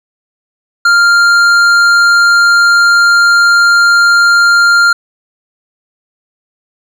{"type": "tone with hard clipping", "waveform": "sine", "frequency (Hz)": 1396.9, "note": "F6", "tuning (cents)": 0, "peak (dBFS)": -6, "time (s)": [0.85, 4.93], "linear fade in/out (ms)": 5, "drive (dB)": 9, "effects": []}